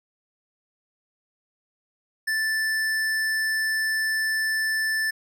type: tone with hard clipping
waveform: triangle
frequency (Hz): 1760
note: A6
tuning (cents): 0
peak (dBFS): -24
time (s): 2.27-5.11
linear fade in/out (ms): 10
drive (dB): 18
effects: none